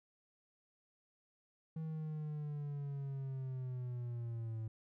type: linear sweep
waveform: triangle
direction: down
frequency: 160.7 to 110 Hz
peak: -37 dBFS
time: 1.76-4.68 s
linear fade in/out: 5 ms
effects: none